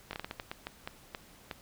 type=slowing click train; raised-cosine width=0.3 ms; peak=-21 dBFS; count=12; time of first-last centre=0.11-1.512 s; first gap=21 ms; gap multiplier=1.33; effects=pink hiss -57 dBFS RMS until 1.61 s